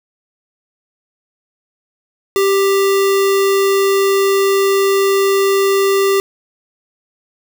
sine tone with sample-and-hold, 392 Hz, G4, in tune, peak -10 dBFS, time 2.36-6.2 s, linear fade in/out 0 ms, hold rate 1575 Hz, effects none

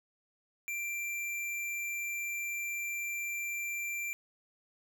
square tone, 2358 Hz, D7, 6 cents sharp, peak -35 dBFS, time 0.68-4.13 s, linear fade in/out 0 ms, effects none

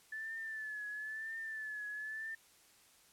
sine tone with vibrato, 1743 Hz, A6, 17 cents flat, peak -40 dBFS, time 0.12-2.35 s, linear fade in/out 5 ms, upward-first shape triangle, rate 1 Hz, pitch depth 66 cents each way, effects white hiss -65 dBFS RMS until 3.12 s + low-pass 12000 Hz 12 dB/octave

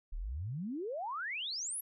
sine exponential sweep, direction up, 31.77 to 11840 Hz, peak -36 dBFS, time 0.12-1.81 s, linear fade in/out 10 ms, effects none

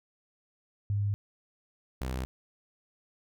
sine / sawtooth tone pair in turn, 101.8 / 64.13 Hz, G#2 / C2, -34 / -34 cents, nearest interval minor sixth, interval 800 cents, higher first, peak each -26 / -28 dBFS, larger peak first, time 0.9-1.14 / 2.01-2.25 s, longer neither, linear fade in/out 0 ms, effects none

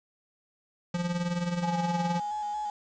square tone with tremolo, 174.61 Hz, F3, in tune, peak -26 dBFS, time 0.94-2.2 s, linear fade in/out 5 ms, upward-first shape sine, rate 19 Hz, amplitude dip 60%
sine tone with vibrato, 838 Hz, G#5, 15 cents sharp, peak -30 dBFS, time 1.63-2.7 s, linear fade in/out 2 ms, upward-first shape square, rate 4.4 Hz, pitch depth 15 cents each way
effects resampled to 16000 Hz + 8-bit

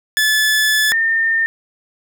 sawtooth / sine tone pair in turn, 1730 / 1813.4 Hz, A6 / A#6, -30 / -48 cents, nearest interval minor second, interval 82 cents, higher second, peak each -9 / -13 dBFS, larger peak first, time 0.17-0.92 / 0.92-1.46 s, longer first, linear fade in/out 0 ms, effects none

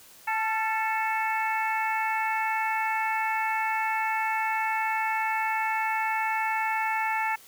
harmonic tone with a mistuned harmonic, 440 Hz, A4, in tune, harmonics 2 / 3 / 4 / 5 / 6, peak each -27 / -35 / -32 / -32 / -37 dBFS, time 0.27-7.36 s, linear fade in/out 10 ms, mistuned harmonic 3, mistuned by +52 cents, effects white hiss -52 dBFS RMS until 7.47 s

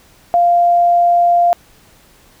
sine tone, 696 Hz, F5, 6 cents flat, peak -8 dBFS, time 0.34-1.53 s, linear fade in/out 0 ms, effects pink hiss -48 dBFS RMS until 2.4 s

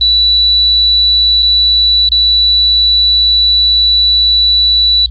sine tone with dropouts, 3951 Hz, B7, in tune, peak -6 dBFS, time 0.01-5.06 s, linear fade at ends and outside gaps 2 ms, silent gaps 1.424-1.428 / 2.089-2.118 s, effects added 60 Hz sine -21 dBFS peak until 5.1 s + Opus 32 kbps

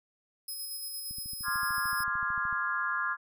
5% pulse tone with tremolo, 5100 Hz, D#8, 42 cents sharp, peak -30 dBFS, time 0.48-2.04 s, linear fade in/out 5 ms, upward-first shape square, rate 8.7 Hz, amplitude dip 25%
click train, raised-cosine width 5 ms, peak -36 dBFS, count 20, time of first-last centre 1.11-2.528 s, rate 13.4 Hz
sine chord, D half-diminished seventh, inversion third, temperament equal with one note detuned, 1046.5 / 1203.5 / 1396.9 / 1661.2 Hz, C6 / D6 / F6 / Ab6, 0 / +42 / 0 / 0 cents, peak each -35 / -36 / -33 / -33 dBFS, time 1.43-3.17 s, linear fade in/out 50 ms
effects none

